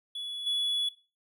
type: tone with level steps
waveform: triangle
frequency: 3402 Hz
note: G#7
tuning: 41 cents sharp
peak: -33 / -25 dBFS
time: 0.15-0.89 s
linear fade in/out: 5 ms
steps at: 0.46 s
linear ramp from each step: 10 ms
effects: noise-tail reverb RT60 0.3 s tail -17 dB re dry